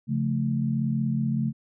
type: chord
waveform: sine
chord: Db augmented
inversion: none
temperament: equal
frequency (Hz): 138.59 / 174.61 / 220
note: Db3 / F3 / A3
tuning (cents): 0 / 0 / 0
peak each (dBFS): -26 / -32 / -26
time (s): 0.07-1.53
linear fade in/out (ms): 50
effects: none